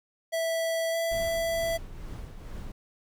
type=tone with pitch glide; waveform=square; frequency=657 to 663.9 Hz; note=E5 to E5; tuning=-6 to +12 cents; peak=-27 dBFS; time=0.32-1.78 s; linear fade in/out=20 ms; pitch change=+18 cents; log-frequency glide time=0.91-0.96 s
type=noise with tremolo; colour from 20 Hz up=brown; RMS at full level=-37 dBFS; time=1.11-2.72 s; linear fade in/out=5 ms; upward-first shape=triangle; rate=2.2 Hz; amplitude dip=55%
effects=none